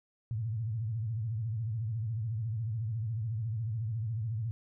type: tone with vibrato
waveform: sine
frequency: 111.7 Hz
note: A2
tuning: 27 cents sharp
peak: -31 dBFS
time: 0.31-4.51 s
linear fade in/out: 0 ms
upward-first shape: sine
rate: 14 Hz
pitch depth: 140 cents each way
effects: none